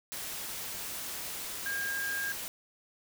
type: tone in noise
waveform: sine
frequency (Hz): 1615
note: G#6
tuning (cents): -49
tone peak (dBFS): -32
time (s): 1.66-2.32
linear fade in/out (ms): 0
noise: white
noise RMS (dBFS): -39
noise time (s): 0.12-2.48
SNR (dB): +4
effects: none